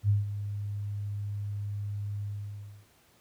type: tone with ADSR envelope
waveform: sine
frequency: 102.3 Hz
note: G#2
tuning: 26 cents flat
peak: -19 dBFS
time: 0.03-2.87 s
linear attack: 59 ms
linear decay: 160 ms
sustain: -12 dB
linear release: 650 ms
effects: pink hiss -63 dBFS RMS until 3.2 s + high-pass 60 Hz 12 dB/octave